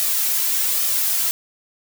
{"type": "noise with flanger", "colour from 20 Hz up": "blue", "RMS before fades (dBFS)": -20, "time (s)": [0, 1.31], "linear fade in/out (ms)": 0, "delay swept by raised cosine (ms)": [1.6, 3], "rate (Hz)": 1.2, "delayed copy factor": 0.55, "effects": []}